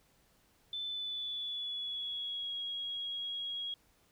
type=tone with pitch glide; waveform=sine; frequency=3520 to 3303 Hz; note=A7 to G#7; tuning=0 to -10 cents; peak=-36 dBFS; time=0.73-3.74 s; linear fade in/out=2 ms; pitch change=-110 cents; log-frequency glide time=0.85-2.55 s; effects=pink hiss -69 dBFS RMS until 4.11 s

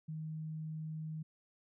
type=tone; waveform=sine; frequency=156.9 Hz; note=D#3; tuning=15 cents sharp; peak=-39 dBFS; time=0.08-1.23 s; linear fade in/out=10 ms; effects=none

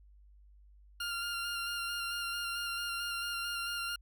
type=tone with vibrato; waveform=20% pulse; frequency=1396.9 Hz; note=F6; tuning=in tune; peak=-30 dBFS; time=1-3.96 s; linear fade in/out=5 ms; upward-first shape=square; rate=4.5 Hz; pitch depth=15 cents each way; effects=added 50 Hz sine -56 dBFS peak until 4.01 s

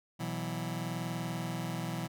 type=chord; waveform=sawtooth; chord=B suspended fourth; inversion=none; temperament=just; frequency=123.47 / 164.63 / 185.21 Hz; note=B2 / E3 / F#3; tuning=0 / -2 / +2 cents; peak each=-35 / -33 / -36 dBFS; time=0.19-2.08 s; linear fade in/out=20 ms; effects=none

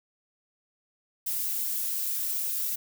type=noise with flanger; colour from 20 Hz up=violet; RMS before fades=-30 dBFS; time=1.26-2.76 s; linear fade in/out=10 ms; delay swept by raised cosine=1.9 to 6 ms; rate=2.4 Hz; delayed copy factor=+0.65; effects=none

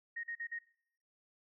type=tone bursts; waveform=sine; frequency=1864.7 Hz; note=A#6; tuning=in tune; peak=-38 dBFS; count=4; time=0.16-0.59 s; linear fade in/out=10 ms; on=76 ms; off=42 ms; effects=noise-tail reverb RT60 0.7 s tail -20 dB re dry

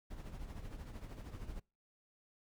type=noise with tremolo; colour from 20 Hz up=brown; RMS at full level=-44 dBFS; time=0.1-1.6 s; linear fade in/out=10 ms; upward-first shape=triangle; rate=13 Hz; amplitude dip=65%; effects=noise-tail reverb RT60 0.3 s tail -26 dB re dry

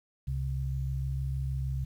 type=tone pair together; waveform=sine; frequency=66.93 / 133.4 Hz; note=C2 / C3; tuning=+40 / +34 cents; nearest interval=octave; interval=1194 cents; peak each=-32 / -32 dBFS; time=0.27-1.85 s; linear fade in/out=10 ms; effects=10-bit

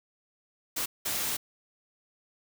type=noise bursts at uneven times; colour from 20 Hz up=white; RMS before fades=-31 dBFS; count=2; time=0.76-0.86 / 1.05-1.37 s; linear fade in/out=10 ms; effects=none

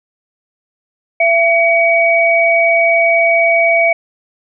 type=tone pair together; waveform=sine; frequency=672.5 / 2262 Hz; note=E5 / C#7; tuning=+34 / +34 cents; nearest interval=octave + major sixth; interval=2100 cents; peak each=-11 dBFS; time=1.2-3.93 s; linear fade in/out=5 ms; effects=none

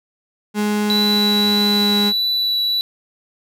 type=tone with pitch glide; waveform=35% pulse; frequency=209.1 to 205.9 Hz; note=G#3 to G#3; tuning=+12 to -15 cents; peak=-15 dBFS; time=0.54-2.13 s; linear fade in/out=50 ms; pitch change=-27 cents; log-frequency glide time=0.84-1.9 s
type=tone with vibrato; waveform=triangle; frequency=3951 Hz; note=B7; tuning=in tune; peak=-15 dBFS; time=0.9-2.81 s; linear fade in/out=0 ms; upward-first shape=triangle; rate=1.6 Hz; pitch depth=9 cents each way
effects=none

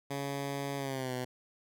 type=tone with pitch glide; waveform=10% pulse; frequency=140 to 126.18 Hz; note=C#3 to B2; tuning=+18 to +38 cents; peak=-26 dBFS; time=0.1-1.25 s; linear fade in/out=10 ms; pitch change=-180 cents; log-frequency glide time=0.77-1.14 s; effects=none

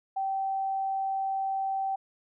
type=tone; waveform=sine; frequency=775 Hz; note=G5; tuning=20 cents flat; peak=-27 dBFS; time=0.16-1.96 s; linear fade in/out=10 ms; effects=none

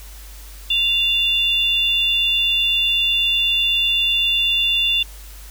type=tone pair together; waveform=sine; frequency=2784 / 3508 Hz; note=F7 / A7; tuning=-6 / -6 cents; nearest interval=major third; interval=400 cents; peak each=-18 dBFS; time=0.7-5.03 s; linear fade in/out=5 ms; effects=added 50 Hz sine -36 dBFS peak until 5.5 s + white hiss -43 dBFS RMS until 5.5 s

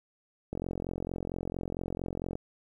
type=click train; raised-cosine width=2 ms; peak=-21 dBFS; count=82; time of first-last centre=0.53-2.354 s; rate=44.4 Hz; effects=10-bit

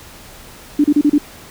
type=tone bursts; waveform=sine; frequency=293.7 Hz; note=D4; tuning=in tune; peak=-8 dBFS; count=5; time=0.79-1.182 s; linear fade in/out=5 ms; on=52 ms; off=33 ms; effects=pink hiss -39 dBFS RMS until 1.5 s

